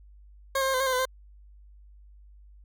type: tone with pitch steps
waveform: 20% pulse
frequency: 541 / 531 / 534 / 513 / 537 / 519 / 505 / 520 Hz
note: C#5 / C5 / C5 / C5 / C5 / C5 / B4 / C5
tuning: -42 / +25 / +35 / -34 / +45 / -14 / +39 / -11 cents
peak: -19 dBFS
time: 0.55-1.054 s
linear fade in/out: 5 ms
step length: 63 ms
effects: added 50 Hz sine -49 dBFS peak until 2.64 s